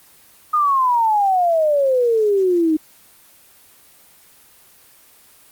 sine exponential sweep, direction down, 1244 to 306 Hz, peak -13 dBFS, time 0.53-2.77 s, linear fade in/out 10 ms, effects white hiss -49 dBFS RMS until 5.51 s + Opus 24 kbps

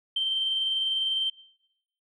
sine tone with tremolo, 3127 Hz, G7, 5 cents flat, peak -22 dBFS, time 0.16-1.3 s, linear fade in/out 5 ms, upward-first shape triangle, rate 20 Hz, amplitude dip 35%, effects noise-tail reverb RT60 0.9 s tail -24 dB re dry + tanh soft clip ceiling -18 dBFS

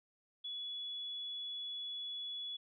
sine tone, 3400 Hz, G#7, 40 cents sharp, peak -40 dBFS, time 0.44-2.57 s, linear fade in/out 10 ms, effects none

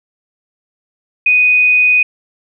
sine tone, 2489 Hz, D#7, in tune, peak -7 dBFS, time 1.26-2.03 s, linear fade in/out 5 ms, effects none

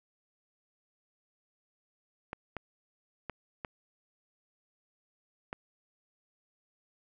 clicks, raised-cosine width 0.5 ms, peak -22 dBFS, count 5, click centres 2.331 / 2.567 / 3.297 / 3.648 / 5.529 s, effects none

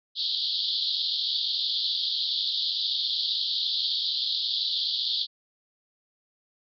pink band-pass noise, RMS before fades -28 dBFS, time 0.15-5.27 s, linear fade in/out 50 ms, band 3300 to 4700 Hz, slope 96 dB/octave, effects none

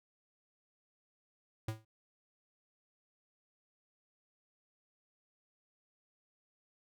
square tone with exponential decay, 110 Hz, A2, in tune, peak -33 dBFS, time 1.68-1.85 s, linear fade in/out 5 ms, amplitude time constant 35 ms, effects none

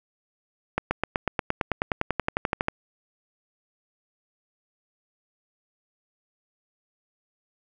accelerating click train, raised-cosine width 0.5 ms, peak -8 dBFS, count 20, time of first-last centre 0.78-2.684 s, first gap 130 ms, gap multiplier 0.97, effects none

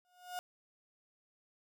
35% pulse tone with exponential growth, 720 Hz, F#5, 47 cents flat, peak -34 dBFS, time 0.05-0.39 s, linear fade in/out 0 ms, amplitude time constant 72 ms, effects none

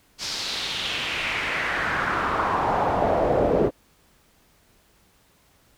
brown noise with band-pass filter sweep, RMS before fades -24 dBFS, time 0.18-3.71 s, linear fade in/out 50 ms, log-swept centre 5300 to 450 Hz, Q 2.7, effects pink hiss -60 dBFS RMS until 5.77 s

